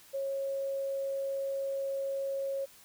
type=tone; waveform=sine; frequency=547 Hz; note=C#5; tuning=23 cents flat; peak=-31 dBFS; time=0.13-2.66 s; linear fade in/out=20 ms; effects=white hiss -57 dBFS RMS until 2.84 s